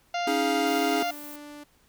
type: harmonic tone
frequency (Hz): 698.5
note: F5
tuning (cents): 0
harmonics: 1 / 2 / 3 / 4 / 5 / 6 / 7 / 8 / 9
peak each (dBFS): -27 / -36 / -37 / -37 / -44 / -43 / -46 / -47 / -48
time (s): 0.14-1.11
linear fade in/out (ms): 5
type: chord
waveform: square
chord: C# suspended second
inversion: none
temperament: equal with one note detuned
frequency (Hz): 277.2 / 315.3 / 415.3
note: C#4 / D#4 / G#4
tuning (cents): 0 / +23 / 0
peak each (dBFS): -30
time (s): 0.27-1.03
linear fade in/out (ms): 5
type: tone with pitch glide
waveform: sawtooth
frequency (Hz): 277.2 to 293.7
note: C#4 to D4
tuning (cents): 0 to 0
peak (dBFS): -37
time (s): 0.63-1.64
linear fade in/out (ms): 10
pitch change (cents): +100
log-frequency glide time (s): 0.94-1.05
type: noise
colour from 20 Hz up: violet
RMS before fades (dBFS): -43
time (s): 0.67-1.36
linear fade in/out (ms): 2
effects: pink hiss -63 dBFS RMS until 1.88 s